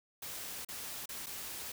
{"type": "noise with dropouts", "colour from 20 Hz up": "white", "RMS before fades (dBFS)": -43, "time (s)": [0.22, 1.72], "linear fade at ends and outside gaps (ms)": 5, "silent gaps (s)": [[0.649, 0.686], [1.058, 1.09], [1.261, 1.266]], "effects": []}